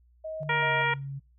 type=tone with tremolo; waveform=sine; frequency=632 Hz; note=D#5; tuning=27 cents sharp; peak=-33 dBFS; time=0.24-0.85 s; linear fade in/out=10 ms; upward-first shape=square; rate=2.6 Hz; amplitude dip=65%
type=tone with pitch glide; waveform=sine; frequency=148.8 to 138.04 Hz; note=D3 to C#3; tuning=+23 to -7 cents; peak=-33 dBFS; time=0.4-1.2 s; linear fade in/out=20 ms; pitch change=-130 cents; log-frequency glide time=0.52-0.72 s
type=harmonic tone; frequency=471 Hz; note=A#4; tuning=18 cents sharp; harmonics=1 / 2 / 3 / 4 / 5 / 6 / 7; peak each=-34 / -28 / -31 / -29 / -31 / -43 / -39 dBFS; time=0.49-0.94 s; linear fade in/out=5 ms
effects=noise-tail reverb RT60 0.3 s tail -24 dB re dry + added 60 Hz sine -58 dBFS peak until 1.38 s